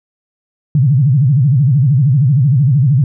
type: tone with vibrato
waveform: sine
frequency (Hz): 135.8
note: C#3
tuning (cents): -35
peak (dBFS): -7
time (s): 0.75-3.04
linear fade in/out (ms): 2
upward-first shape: sine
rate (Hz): 13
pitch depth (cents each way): 230
effects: none